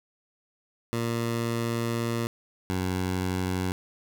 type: tone pair in turn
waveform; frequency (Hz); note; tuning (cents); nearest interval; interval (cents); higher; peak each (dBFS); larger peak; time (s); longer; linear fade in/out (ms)
15% pulse; 116.54 / 92.32; A#2 / F#2; 0 / -3; major third; 403; first; -20; neither; 0.93-2.27 / 2.7-3.72; first; 0
effects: none